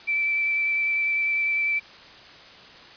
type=tone with vibrato; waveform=sine; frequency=2326 Hz; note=D7; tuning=17 cents flat; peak=-21 dBFS; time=0.07-1.8 s; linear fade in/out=20 ms; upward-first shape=sine; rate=10 Hz; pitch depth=12 cents each way; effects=white hiss -46 dBFS RMS until 2.96 s + resampled to 11025 Hz